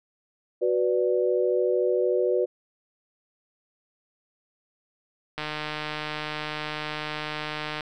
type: chord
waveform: sine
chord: B minor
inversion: second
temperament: equal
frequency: 370 / 493.9 / 587.3 Hz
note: F#4 / B4 / D5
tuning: 0 / 0 / 0 cents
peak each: -24 / -24 / -28 dBFS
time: 0.61-2.46 s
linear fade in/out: 20 ms
type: click train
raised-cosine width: 0.3 ms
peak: -15 dBFS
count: 370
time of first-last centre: 5.38-7.808 s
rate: 152 Hz
effects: none